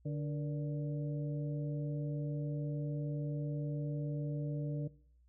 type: harmonic tone with a mistuned harmonic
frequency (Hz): 146.83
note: D3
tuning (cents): 0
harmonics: 1 / 2 / 3 / 4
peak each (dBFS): -35 / -43 / -47 / -48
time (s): 0.05-4.88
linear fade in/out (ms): 10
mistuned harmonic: 3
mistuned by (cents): +110
effects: noise-tail reverb RT60 0.6 s tail -21 dB re dry + added 60 Hz sine -63 dBFS peak until 5.28 s